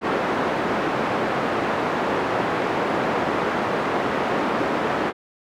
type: band-pass noise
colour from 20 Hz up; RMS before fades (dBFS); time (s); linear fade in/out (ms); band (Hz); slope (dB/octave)
pink; -23; 0.01-5.13; 50; 270 to 1500; 12
effects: none